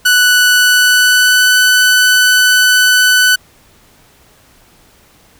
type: tone with pitch glide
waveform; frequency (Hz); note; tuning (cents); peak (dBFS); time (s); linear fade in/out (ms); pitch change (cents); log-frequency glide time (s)
sawtooth; 1484 to 1498.6; F#6 to F#6; +5 to +22; -3; 0.05-3.36; 10; +17; 0.56-1.53
effects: pink hiss -47 dBFS RMS until 5.39 s